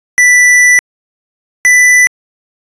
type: tone pair in turn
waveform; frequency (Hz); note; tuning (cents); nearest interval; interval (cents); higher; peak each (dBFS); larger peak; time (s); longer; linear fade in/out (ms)
square; 1975.5 / 1986.9; B6 / B6; 0 / +10; unison; 10; second; -4; neither; 0.18-0.79 / 1.65-2.07; first; 0
effects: resampled to 22050 Hz